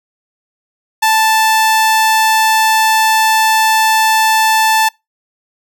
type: tone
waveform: sawtooth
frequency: 880 Hz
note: A5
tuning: in tune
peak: -5 dBFS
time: 1.02-4.89 s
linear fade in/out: 10 ms
effects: noise-tail reverb RT60 0.2 s tail -25 dB re dry